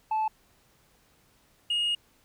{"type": "tone pair in turn", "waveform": "sine", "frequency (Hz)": [871, 2863], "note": ["A5", "F7"], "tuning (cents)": [-18, 42], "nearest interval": "octave + major sixth", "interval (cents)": 2060, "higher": "second", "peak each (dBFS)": -22, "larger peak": "neither", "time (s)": [[0.11, 0.28], [1.7, 1.95]], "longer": "second", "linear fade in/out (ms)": 5, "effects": ["tanh soft clip ceiling -23 dBFS", "pink hiss -64 dBFS RMS until 2.24 s"]}